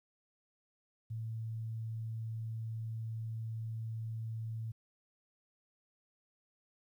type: tone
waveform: sine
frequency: 112.2 Hz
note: A2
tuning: 34 cents sharp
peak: -37 dBFS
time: 1.1-4.72 s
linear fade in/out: 10 ms
effects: 12-bit